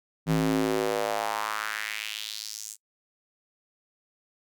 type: tone with high-pass filter sweep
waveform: square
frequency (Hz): 53.7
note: A1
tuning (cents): -41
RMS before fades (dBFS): -29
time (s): 0.26-2.77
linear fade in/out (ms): 50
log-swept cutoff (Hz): 170 to 7700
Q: 2.7
effects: noise-tail reverb RT60 0.1 s tail -25 dB re dry